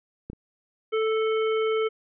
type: clicks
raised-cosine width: 3 ms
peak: -22 / -30 dBFS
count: 2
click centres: 0.3 / 0.332 s
type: harmonic tone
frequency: 440 Hz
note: A4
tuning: in tune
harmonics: 1 / 3 / 5 / 7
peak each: -22 / -32 / -36 / -39 dBFS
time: 0.92-1.89 s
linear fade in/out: 20 ms
effects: none